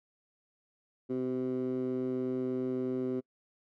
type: tone with band-pass filter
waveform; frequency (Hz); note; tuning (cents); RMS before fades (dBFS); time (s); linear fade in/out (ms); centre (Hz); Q
15% pulse; 128.1; C3; -36; -33; 1.09-3.21; 20; 320; 4
effects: noise-tail reverb RT60 0.1 s tail -26 dB re dry